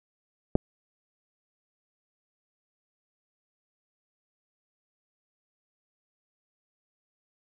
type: clicks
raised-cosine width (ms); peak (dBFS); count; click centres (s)
2; -7 / -22; 2; 0.554 / 0.559
effects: none